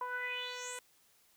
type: tone with low-pass filter sweep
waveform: 10% pulse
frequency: 495.9 Hz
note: B4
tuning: 7 cents sharp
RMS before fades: -40 dBFS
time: 0.01-0.79 s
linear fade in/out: 2 ms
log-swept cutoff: 1000 to 9900 Hz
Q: 5.6
effects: white hiss -68 dBFS RMS until 1.36 s